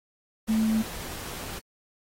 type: tone in noise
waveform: sine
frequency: 220 Hz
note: A3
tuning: in tune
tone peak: -21 dBFS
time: 0.48-0.83 s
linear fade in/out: 20 ms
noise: pink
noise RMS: -38 dBFS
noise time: 0.47-1.6 s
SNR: +14 dB
effects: AAC 48 kbps